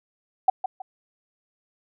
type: tone with echo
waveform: sine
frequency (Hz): 758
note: F#5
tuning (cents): +42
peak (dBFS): -12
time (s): 0.48-0.5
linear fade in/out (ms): 5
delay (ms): 160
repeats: 2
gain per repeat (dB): -10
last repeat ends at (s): 0.82
effects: none